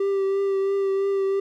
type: tone with vibrato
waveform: triangle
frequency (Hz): 392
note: G4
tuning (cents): 0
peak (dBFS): -18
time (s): 0-1.4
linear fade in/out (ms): 5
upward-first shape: triangle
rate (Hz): 3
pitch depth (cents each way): 22
effects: none